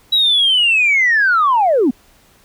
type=linear sweep; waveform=sine; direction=down; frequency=3914 to 220 Hz; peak=-9 dBFS; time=0.12-1.91 s; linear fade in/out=10 ms; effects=tanh soft clip ceiling -6 dBFS + pink hiss -51 dBFS RMS until 2.44 s